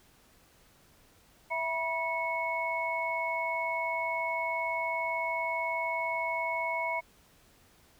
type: tone cluster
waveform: sine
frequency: 657 / 968 / 2201 Hz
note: E5 / B5 / C#7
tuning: -6 / -35 / -13 cents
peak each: -35 / -33 / -33 dBFS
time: 1.5-7.01 s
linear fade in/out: 20 ms
effects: pink hiss -62 dBFS RMS until 7.99 s